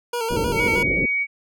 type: tone with vibrato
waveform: 25% pulse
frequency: 466.2 Hz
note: A#4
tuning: in tune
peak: -19 dBFS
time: 0.13-0.83 s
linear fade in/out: 5 ms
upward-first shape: square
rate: 6.4 Hz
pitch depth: 51 cents each way
type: low-pass noise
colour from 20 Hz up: white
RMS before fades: -25 dBFS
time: 0.3-1.06 s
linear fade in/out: 10 ms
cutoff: 510 Hz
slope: 48 dB/octave
type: tone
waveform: sine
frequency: 2252 Hz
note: C#7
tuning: 27 cents sharp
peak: -19 dBFS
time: 0.54-1.27 s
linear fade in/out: 50 ms
effects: none